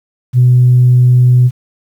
sine tone, 124.6 Hz, B2, 16 cents sharp, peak -3 dBFS, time 0.33-1.51 s, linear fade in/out 50 ms, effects tanh soft clip ceiling 0 dBFS + 7-bit

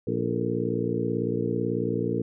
harmonic tone with a mistuned harmonic, 58.27 Hz, A#1, in tune, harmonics 2 / 3 / 4 / 5 / 6 / 7 / 8, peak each -32 / -32 / -32 / -32 / -32 / -32 / -32 dBFS, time 0.07-2.22 s, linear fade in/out 5 ms, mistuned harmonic 7, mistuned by +86 cents, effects none

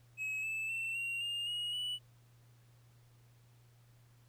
triangle tone with pitch steps, 2564 / 2625 / 2688 / 2753 / 2819 / 2886 / 2955 Hz, E7 / E7 / E7 / F7 / F7 / F#7 / F#7, -49 / -8 / +33 / -25 / +16 / -44 / -3 cents, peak -34 dBFS, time 0.17-1.99 s, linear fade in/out 50 ms, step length 260 ms, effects added 119 Hz sine -61 dBFS peak until 4.28 s + pink hiss -71 dBFS RMS until 4.28 s

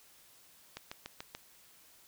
click train, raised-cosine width 0.2 ms, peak -24 dBFS, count 5, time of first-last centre 0.77-1.35 s, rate 6.9 Hz, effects white hiss -61 dBFS RMS until 2.07 s

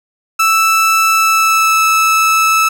30% pulse tone with pitch glide, 1318.5 to 1308.6 Hz, E6 to E6, 0 to -13 cents, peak -6 dBFS, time 0.39-2.69 s, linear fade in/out 10 ms, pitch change -13 cents, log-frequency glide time 1.11-1.82 s, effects none

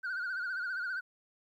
sine tone with vibrato, 1480 Hz, F#6, in tune, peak -31 dBFS, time 0.03-1.01 s, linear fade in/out 20 ms, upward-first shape sine, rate 15 Hz, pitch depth 89 cents each way, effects tanh soft clip ceiling -32 dBFS + 12-bit

